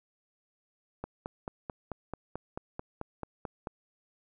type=click train; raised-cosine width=1 ms; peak=-22 dBFS; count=13; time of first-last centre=1.04-3.672 s; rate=4.56 Hz; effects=none